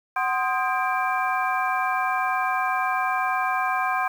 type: tone cluster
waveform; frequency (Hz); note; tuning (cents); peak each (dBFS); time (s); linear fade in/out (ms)
sine; 748 / 1044 / 1245 / 1602 / 2356; F#5 / C6 / D#6 / G6 / D7; +19 / -4 / +1 / +37 / +5; -26 / -26 / -30 / -28 / -32; 0.16-4.08; 5
effects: 8-bit